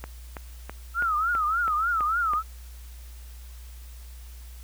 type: click train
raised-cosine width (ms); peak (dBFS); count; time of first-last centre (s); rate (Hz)
0.5; -20; 8; 0.04-2.335; 3.05
type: tone with vibrato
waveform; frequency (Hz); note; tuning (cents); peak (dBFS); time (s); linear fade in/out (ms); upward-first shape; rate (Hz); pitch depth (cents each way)
sine; 1315; E6; -5; -22; 0.94-2.43; 50; triangle; 3.4; 180
effects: added 60 Hz sine -40 dBFS peak until 4.63 s + white hiss -53 dBFS RMS until 4.63 s